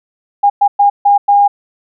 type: tone bursts at uneven times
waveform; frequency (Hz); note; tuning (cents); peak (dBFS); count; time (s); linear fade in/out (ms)
sine; 811; G#5; -41; -5; 5; 0.43-0.5 / 0.61-0.68 / 0.79-0.9 / 1.05-1.18 / 1.28-1.48; 10
effects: none